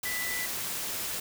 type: tone in noise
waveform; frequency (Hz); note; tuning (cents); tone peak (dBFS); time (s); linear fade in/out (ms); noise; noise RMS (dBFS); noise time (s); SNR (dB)
sine; 1985; B6; +8; -33; 0.05-0.46; 5; white; -34; 0.03-1.2; -2
effects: none